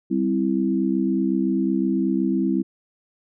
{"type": "chord", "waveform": "sine", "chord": "C major", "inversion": "second", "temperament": "equal", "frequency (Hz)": [196, 261.6, 329.6], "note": ["G3", "C4", "E4"], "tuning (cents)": [0, 0, 0], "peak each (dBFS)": -23, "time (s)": [0.1, 2.63], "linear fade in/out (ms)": 20, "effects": []}